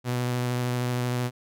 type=tone with vibrato; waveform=sawtooth; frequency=123.47 Hz; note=B2; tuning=in tune; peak=-21 dBFS; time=0.04-1.31 s; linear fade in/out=50 ms; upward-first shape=sine; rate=13 Hz; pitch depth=15 cents each way; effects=none